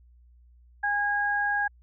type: tone pair together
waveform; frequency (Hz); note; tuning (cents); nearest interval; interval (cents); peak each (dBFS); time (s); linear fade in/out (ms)
sine; 819 / 1638; G#5 / G#6; -24 / -24; octave; 1200; -28 / -25; 0.83-1.68; 10
effects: added 60 Hz sine -53 dBFS peak until 1.82 s